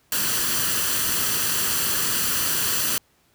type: noise with comb filter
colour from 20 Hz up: white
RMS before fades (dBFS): -23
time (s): 0.12-2.98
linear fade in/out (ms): 2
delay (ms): 0.67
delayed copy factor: +0.55
effects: pink hiss -62 dBFS RMS until 3.34 s + high-pass 60 Hz 12 dB/octave